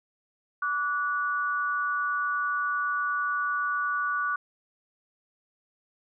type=tone pair together; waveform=sine; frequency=1156.7 / 1466 Hz; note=D6 / F#6; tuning=-27 / -16 cents; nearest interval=major third; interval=411 cents; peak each=-28 dBFS; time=0.62-4.36 s; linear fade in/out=5 ms; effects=none